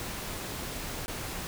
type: noise with dropouts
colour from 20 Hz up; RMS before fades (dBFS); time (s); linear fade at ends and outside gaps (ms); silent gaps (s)
pink; -37; 0-1.47; 0; 1.06-1.081
effects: none